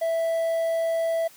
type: tone with quantisation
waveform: triangle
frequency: 659.3 Hz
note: E5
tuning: in tune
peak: -20 dBFS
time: 0.01-1.28 s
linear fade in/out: 10 ms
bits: 8
effects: white hiss -51 dBFS RMS until 1.36 s + high-pass 100 Hz 12 dB/octave